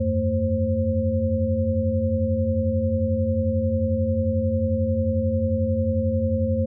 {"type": "tone cluster", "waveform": "sine", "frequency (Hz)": [85.6, 96.8, 225.6, 528], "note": ["F2", "G2", "A3", "C5"], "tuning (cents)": [-34, -21, 44, 16], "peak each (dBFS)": -25, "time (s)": [0, 6.66], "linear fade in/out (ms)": 10, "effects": []}